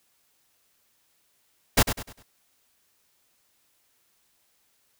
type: noise with echo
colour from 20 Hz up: pink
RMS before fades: -17 dBFS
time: 1.77-1.83 s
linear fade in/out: 10 ms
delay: 100 ms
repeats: 4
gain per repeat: -9 dB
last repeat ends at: 2.23 s
effects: white hiss -68 dBFS RMS until 4.99 s